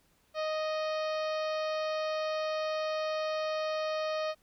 harmonic tone, 622.3 Hz, D#5, in tune, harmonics 1 / 2 / 3 / 4 / 5 / 6 / 7 / 8 / 9, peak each -31 / -38 / -45 / -45 / -48 / -50 / -47 / -53 / -54 dBFS, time 0.34-4.35 s, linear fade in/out 50 ms, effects pink hiss -69 dBFS RMS until 4.42 s

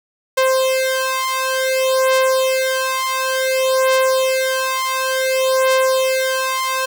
sawtooth beating tone pair, 523.3 / 523.86 Hz, C5 / C5, 0 / +2 cents, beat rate 0.56 Hz, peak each -14 dBFS, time 0.37-6.86 s, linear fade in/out 10 ms, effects none

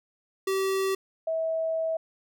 square / sine tone pair in turn, 385.1 / 647.7 Hz, G4 / E5, -31 / -31 cents, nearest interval major sixth, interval 900 cents, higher second, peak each -25 dBFS, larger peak neither, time 0.47-0.95 / 1.27-1.97 s, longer second, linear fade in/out 5 ms, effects none

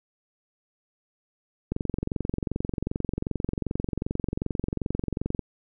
click train, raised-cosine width 3 ms, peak -14 dBFS, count 84, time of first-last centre 1.72-5.393 s, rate 22.6 Hz, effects none

